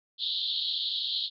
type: band-pass noise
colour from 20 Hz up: white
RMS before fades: -31 dBFS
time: 0.18-1.3 s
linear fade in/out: 50 ms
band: 3200 to 4300 Hz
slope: 96 dB/octave
effects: none